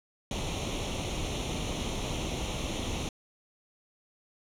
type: noise with comb filter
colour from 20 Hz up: pink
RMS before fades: -33 dBFS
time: 0.31-3.09 s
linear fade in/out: 2 ms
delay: 0.31 ms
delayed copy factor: +0.75
effects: low-pass 7000 Hz 12 dB/octave